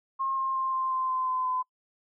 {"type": "tone with pitch steps", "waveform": "sine", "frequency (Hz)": [1072, 1064, 1056, 1048.1, 1040.3, 1032.5, 1024.8, 1017.1], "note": ["C6", "C6", "C6", "C6", "C6", "C6", "C6", "C6"], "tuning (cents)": [42, 29, 16, 3, -10, -23, -36, -49], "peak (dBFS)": -26, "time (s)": [0.19, 1.63], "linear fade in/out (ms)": 20, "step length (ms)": 180, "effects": ["noise-tail reverb RT60 0.1 s tail -24 dB re dry"]}